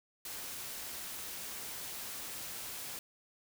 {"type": "noise", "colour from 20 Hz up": "white", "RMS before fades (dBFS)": -43, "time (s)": [0.25, 2.99], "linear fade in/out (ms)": 2, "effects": []}